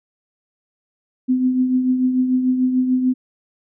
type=tone with tremolo; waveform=sine; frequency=255.1 Hz; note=C4; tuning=44 cents flat; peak=-12 dBFS; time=1.28-3.14 s; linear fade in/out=20 ms; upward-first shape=triangle; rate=6.8 Hz; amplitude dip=55%; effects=none